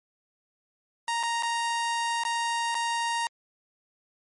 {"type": "tone with dropouts", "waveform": "sawtooth", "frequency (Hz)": 932.3, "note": "A#5", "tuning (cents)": 0, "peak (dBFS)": -22, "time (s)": [1.08, 3.27], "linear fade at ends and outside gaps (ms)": 1, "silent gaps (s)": [[1.23, 1.234], [1.425, 1.432], [2.236, 2.25], [2.745, 2.751]], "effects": ["MP3 48 kbps"]}